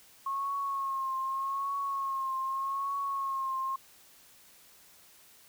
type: tone with vibrato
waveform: sine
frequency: 1086 Hz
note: C#6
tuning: 36 cents flat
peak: -30 dBFS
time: 0.26-3.76 s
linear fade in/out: 5 ms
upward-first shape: triangle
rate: 0.83 Hz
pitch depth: 49 cents each way
effects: white hiss -58 dBFS RMS until 5.48 s